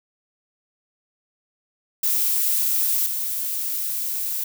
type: noise with level steps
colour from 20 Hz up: violet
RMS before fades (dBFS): -21 / -26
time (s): 2.03-4.44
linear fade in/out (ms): 5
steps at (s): 3.06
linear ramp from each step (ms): 5
effects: none